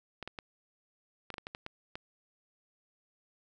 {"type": "clicks", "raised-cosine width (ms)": 0.3, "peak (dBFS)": -24, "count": 10, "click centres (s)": [0.227, 0.276, 0.388, 1.303, 1.341, 1.382, 1.469, 1.549, 1.664, 1.955], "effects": []}